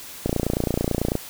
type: click train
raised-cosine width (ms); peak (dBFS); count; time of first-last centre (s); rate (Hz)
2; -8; 27; 0.26-1.153; 29.1
effects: white hiss -39 dBFS RMS until 1.29 s